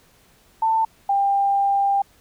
sine tone pair in turn, 892 / 795.4 Hz, A5 / G5, +23 / +25 cents, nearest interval major second, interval 198 cents, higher first, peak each -16 dBFS, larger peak neither, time 0.62-0.85 / 1.09-2.02 s, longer second, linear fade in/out 5 ms, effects pink hiss -56 dBFS RMS until 2.2 s

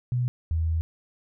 sine tone pair in turn, 123.47 / 81.15 Hz, B2 / E2, 0 / -27 cents, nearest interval perfect fifth, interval 727 cents, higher first, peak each -22 dBFS, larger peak neither, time 0.12-0.28 / 0.51-0.81 s, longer second, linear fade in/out 0 ms, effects none

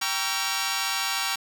10% pulse chord, G diminished seventh, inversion none, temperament just, 784 / 940.8 / 1128.9 / 1354.7 Hz, G5 / Bb5 / Db6 / Fb6, 0 / +16 / +31 / +47 cents, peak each -23 dBFS, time 0.01-1.36 s, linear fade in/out 10 ms, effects 7-bit

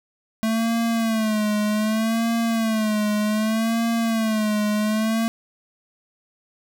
square tone with vibrato, 220 Hz, A3, in tune, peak -20 dBFS, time 0.43-5.28 s, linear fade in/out 0 ms, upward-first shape sine, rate 0.65 Hz, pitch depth 81 cents each way, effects none

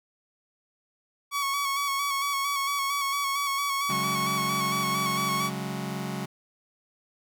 sawtooth tone with vibrato, 1119 Hz, C#6, 16 cents sharp, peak -22 dBFS, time 1.31-5.51 s, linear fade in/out 50 ms, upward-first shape square, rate 4.4 Hz, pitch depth 27 cents each way
sawtooth chord, C# suspended fourth, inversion none, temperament just, 138.59 / 184.79 / 207.9 Hz, C#3 / F#3 / G#3, 0 / -2 / +2 cents, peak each -31 / -30 / -31 dBFS, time 3.89-6.26 s, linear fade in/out 10 ms
effects none

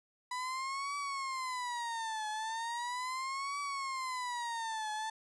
35% pulse tone with vibrato, 987.8 Hz, B5, in tune, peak -34 dBFS, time 0.31-5.1 s, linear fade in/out 5 ms, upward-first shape triangle, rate 0.38 Hz, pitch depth 260 cents each way, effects resampled to 22050 Hz

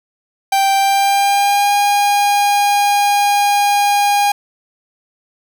45% pulse tone with pitch glide, 784 to 814 Hz, G5 to G#5, 0 to -35 cents, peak -11 dBFS, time 0.52-4.32 s, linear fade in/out 5 ms, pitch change +65 cents, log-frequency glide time 0.75-1.74 s, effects 7-bit

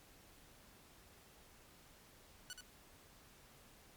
10% pulse tone with echo, 1480 Hz, F#6, in tune, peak -37 dBFS, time 2.5-2.53 s, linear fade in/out 0 ms, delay 77 ms, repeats 1, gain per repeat -5 dB, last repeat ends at 2.607 s, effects pink hiss -63 dBFS RMS until 3.96 s + MP3 96 kbps

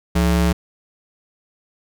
square ring-modulated tone, 123.47 Hz, B2, in tune, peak -12 dBFS, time 0.15-0.53 s, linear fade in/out 10 ms, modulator 53.4 Hz, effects none

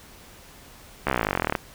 slowing click train, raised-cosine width 0.5 ms, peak -7 dBFS, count 25, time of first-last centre 1.07-1.552 s, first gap 14 ms, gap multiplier 1.03, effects pink hiss -48 dBFS RMS until 1.74 s

